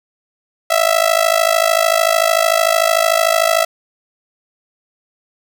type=tone with amplitude modulation; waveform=sawtooth; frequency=659 Hz; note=E5; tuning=1 cent flat; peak=-4 dBFS; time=0.7-3.65 s; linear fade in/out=10 ms; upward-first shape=sine; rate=53.4 Hz; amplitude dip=90%; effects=none